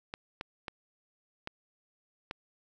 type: clicks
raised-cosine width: 0.3 ms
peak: -21 dBFS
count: 5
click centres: 0.139 / 0.411 / 0.682 / 1.474 / 2.311 s
effects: none